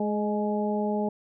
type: harmonic tone with a mistuned harmonic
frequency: 210 Hz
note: G#3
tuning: 19 cents sharp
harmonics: 1 / 2 / 3 / 4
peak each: -27 / -30 / -32 / -33 dBFS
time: 0-1.09 s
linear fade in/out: 5 ms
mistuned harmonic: 3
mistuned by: -24 cents
effects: none